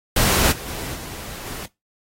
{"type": "noise with level steps", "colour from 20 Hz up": "pink", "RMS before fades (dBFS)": [-17, -34, -31, -35, -33], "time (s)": [0.16, 1.66], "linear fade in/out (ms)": 5, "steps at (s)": [0.51, 0.66, 0.94, 1.45], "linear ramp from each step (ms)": 20, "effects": ["noise-tail reverb RT60 0.2 s tail -20 dB re dry", "AAC 48 kbps"]}